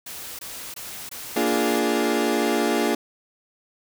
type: noise bursts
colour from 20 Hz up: white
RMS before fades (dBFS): -36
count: 5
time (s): 0.06-1.794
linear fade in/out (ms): 5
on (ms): 330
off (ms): 21
type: chord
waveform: 30% pulse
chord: Bb dominant seventh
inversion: none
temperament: equal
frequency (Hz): 233.1 / 293.7 / 349.2 / 415.3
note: Bb3 / D4 / F4 / Ab4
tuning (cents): 0 / 0 / 0 / 0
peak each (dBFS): -23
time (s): 1.36-2.95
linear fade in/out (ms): 5
effects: none